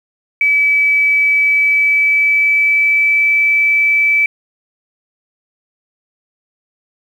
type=tone with pitch glide; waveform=sine; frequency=2294 to 2310 Hz; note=D7 to D7; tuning=-41 to -29 cents; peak=-9 dBFS; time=0.41-4.26 s; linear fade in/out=2 ms; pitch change=+12 cents; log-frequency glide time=1.4-3.22 s; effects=7-bit